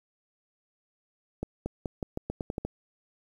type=accelerating click train; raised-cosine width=2 ms; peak=-18 dBFS; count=10; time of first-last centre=1.43-2.65 s; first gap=230 ms; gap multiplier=0.86; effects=9-bit